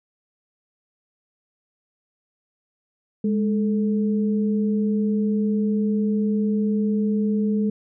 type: tone pair together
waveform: sine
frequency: 207.8 / 438.9 Hz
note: G#3 / A4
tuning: +1 / -4 cents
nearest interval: octave + minor second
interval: 1295 cents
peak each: -19 / -28 dBFS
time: 3.24-7.7 s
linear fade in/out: 5 ms
effects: none